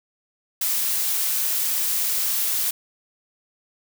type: noise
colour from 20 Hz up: blue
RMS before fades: -23 dBFS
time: 0.61-2.71 s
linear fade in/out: 5 ms
effects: none